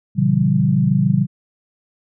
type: chord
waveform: sine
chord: A# diminished seventh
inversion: none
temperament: equal with one note detuned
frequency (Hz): 116.54 / 138.59 / 164.81 / 191.96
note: A#2 / C#3 / E3 / G3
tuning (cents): 0 / 0 / 0 / -36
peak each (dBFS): -22 / -17 / -19 / -17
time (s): 0.15-1.27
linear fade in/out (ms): 50
effects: none